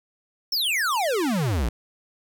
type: exponential sweep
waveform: square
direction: down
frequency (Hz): 5588 to 51.8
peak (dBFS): -22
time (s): 0.52-1.69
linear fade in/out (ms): 5
effects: none